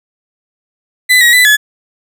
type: tone with pitch steps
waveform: 35% pulse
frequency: 2003 / 1903 / 1993 / 1707 Hz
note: B6 / A#6 / B6 / G#6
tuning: +24 / +35 / +15 / +47 cents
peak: -3 dBFS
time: 1.09-1.57 s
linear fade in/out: 20 ms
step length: 120 ms
effects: none